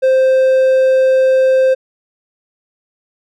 triangle tone, 523.3 Hz, C5, in tune, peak -6 dBFS, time 0.02-1.75 s, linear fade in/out 20 ms, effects none

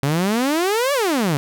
sawtooth exponential two-way sweep, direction up then down, 133.8 to 587.3 to 133.8 Hz, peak -13 dBFS, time 0.03-1.37 s, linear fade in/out 0 ms, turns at 0.93 s, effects none

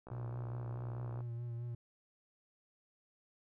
click train, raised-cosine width 1 ms, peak -36 dBFS, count 72, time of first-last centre 0.07-1.206 s, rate 62.5 Hz
triangle tone with vibrato, 118.7 Hz, A#2, 32 cents sharp, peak -37 dBFS, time 0.11-1.75 s, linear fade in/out 5 ms, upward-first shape sine, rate 4.7 Hz, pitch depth 28 cents each way
effects none

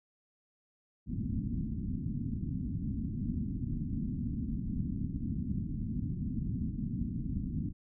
white low-pass noise, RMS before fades -35 dBFS, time 1.06-7.73 s, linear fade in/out 50 ms, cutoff 260 Hz, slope 48 dB/octave, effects none

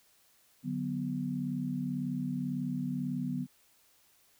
sine chord, B minor, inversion first, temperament equal, 146.83 / 185 / 246.9 Hz, D3 / F#3 / B3, 0 / 0 / 0 cents, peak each -37 / -37 / -34 dBFS, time 0.63-3.47 s, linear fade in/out 50 ms, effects white hiss -66 dBFS RMS until 4.39 s

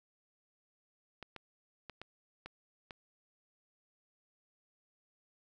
clicks, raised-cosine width 0.3 ms, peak -29 dBFS, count 6, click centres 1.227 / 1.363 / 1.897 / 2.016 / 2.46 / 2.908 s, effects none

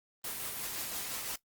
white noise with tremolo, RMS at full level -37 dBFS, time 0.24-1.36 s, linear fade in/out 5 ms, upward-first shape sine, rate 5.8 Hz, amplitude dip 30%, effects noise-tail reverb RT60 0.1 s tail -19 dB re dry + Opus 24 kbps

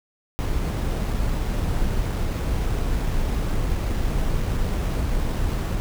brown noise with sample-and-hold, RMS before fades -23 dBFS, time 0.39-5.8 s, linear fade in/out 0 ms, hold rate 8820 Hz, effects none

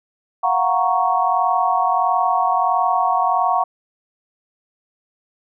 sine chord, Gb major seventh, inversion third, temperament equal with one note detuned, 698.5 / 740 / 935.6 / 1108.7 Hz, F5 / Gb5 / Bb5 / Db6, 0 / 0 / +6 / 0 cents, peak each -22 / -19 / -21 / -20 dBFS, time 0.43-3.64 s, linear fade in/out 10 ms, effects none

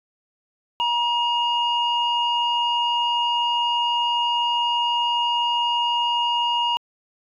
sine tone pair together, 952 / 2851 Hz, A#5 / F7, +36 / +35 cents, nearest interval octave + perfect fifth, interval 1899 cents, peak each -20 / -22 dBFS, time 0.8-6.77 s, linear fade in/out 0 ms, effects tanh soft clip ceiling -12 dBFS

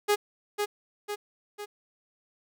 sawtooth tone with echo, 413.6 Hz, G#4, 7 cents flat, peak -17 dBFS, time 0.08-0.16 s, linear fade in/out 20 ms, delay 500 ms, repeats 3, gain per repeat -5 dB, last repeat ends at 1.66 s, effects none

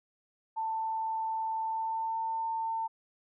sine tone with pitch glide, 889 to 899.3 Hz, A5 to A5, +18 to +38 cents, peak -30 dBFS, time 0.56-2.88 s, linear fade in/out 20 ms, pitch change +20 cents, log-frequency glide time 1.63-2.18 s, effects none

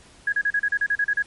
sine tone bursts, 1661.2 Hz, G#6, in tune, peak -18 dBFS, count 11, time 0.27-1.224 s, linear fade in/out 5 ms, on 54 ms, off 36 ms, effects pink hiss -51 dBFS RMS until 1.26 s + MP3 48 kbps

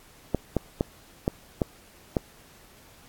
clicks, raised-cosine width 2 ms, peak -9 dBFS, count 6, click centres 0.347 / 0.567 / 0.809 / 1.279 / 1.618 / 2.168 s, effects pink hiss -54 dBFS RMS until 3.08 s + AAC 64 kbps

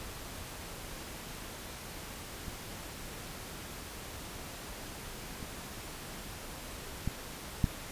clicks, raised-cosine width 5 ms, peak -28 / -29 / -19 / -13 dBFS, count 4, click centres 2.482 / 5.428 / 7.076 / 7.642 s, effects pink hiss -44 dBFS RMS until 7.91 s + resampled to 32000 Hz

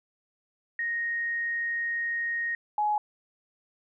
sine tone pair in turn, 1866 / 840.6 Hz, A#6 / G#5, +1 / +21 cents, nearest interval octave + major second, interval 1380 cents, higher first, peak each -27 / -23 dBFS, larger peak second, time 0.79-2.55 / 2.78-2.98 s, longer first, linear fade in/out 2 ms, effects none

